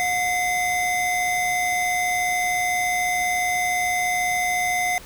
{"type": "tone pair together", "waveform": "square", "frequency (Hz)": [723, 2055], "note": ["F#5", "C7"], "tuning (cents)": [-40, -32], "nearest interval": "octave + tritone", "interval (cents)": 1808, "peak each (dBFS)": -24, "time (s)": [0, 4.98], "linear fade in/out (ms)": 0, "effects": ["pink hiss -43 dBFS RMS until 5.05 s"]}